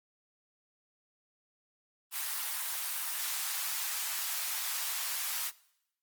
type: high-pass noise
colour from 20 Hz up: white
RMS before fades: -35 dBFS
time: 2.11-5.52 s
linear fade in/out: 50 ms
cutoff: 810 Hz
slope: 24 dB/octave
effects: noise-tail reverb RT60 0.8 s tail -21 dB re dry + Opus 24 kbps